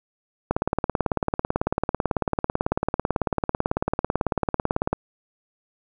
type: click train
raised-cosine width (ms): 1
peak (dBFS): -7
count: 81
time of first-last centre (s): 0.51-4.93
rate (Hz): 18.1
effects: none